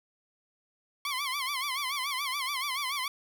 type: tone with vibrato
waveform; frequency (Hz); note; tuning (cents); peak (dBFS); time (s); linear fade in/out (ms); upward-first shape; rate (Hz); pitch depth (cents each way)
15% pulse; 1090; C#6; -29; -24; 1.05-3.08; 2; sine; 7; 130
effects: none